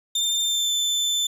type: tone with pitch glide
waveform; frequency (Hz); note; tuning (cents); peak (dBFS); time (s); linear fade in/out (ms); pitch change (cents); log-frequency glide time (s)
30% pulse; 3594 to 3532; A7 to A7; +36 to +6; -18; 0.15-1.27; 5; -30; 0.44-0.72
effects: resampled to 32000 Hz